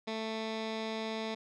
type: tone with low-pass filter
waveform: 15% pulse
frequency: 221.1 Hz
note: A3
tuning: 9 cents sharp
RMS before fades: -37 dBFS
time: 0.07-1.35 s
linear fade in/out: 10 ms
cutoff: 4200 Hz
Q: 2
effects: none